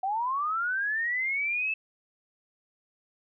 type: linear sweep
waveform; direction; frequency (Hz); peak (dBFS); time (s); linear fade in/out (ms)
sine; up; 740 to 2637; -26; 0.03-1.74; 5
effects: none